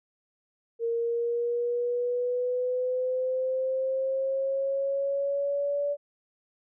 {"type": "exponential sweep", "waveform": "sine", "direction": "up", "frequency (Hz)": [461.9, 577], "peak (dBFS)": -25, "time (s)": [0.79, 5.97], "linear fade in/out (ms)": 50, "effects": []}